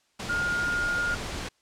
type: tone in noise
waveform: sine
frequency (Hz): 1419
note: F6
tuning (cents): +27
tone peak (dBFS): -25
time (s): 0.29-1.15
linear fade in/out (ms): 10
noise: pink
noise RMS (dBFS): -34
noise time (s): 0.19-1.49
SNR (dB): +6
effects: white hiss -68 dBFS RMS until 1.61 s + low-pass 7000 Hz 12 dB/octave